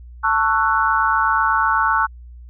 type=chord; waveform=sine; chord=F# minor seventh; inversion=first; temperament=just; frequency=888 / 1110 / 1332 / 1480 Hz; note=A5 / C#6 / E6 / F#6; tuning=+16 / +2 / +18 / 0 cents; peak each=-20 dBFS; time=0.23-2.07 s; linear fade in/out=20 ms; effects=added 60 Hz sine -36 dBFS peak until 2.49 s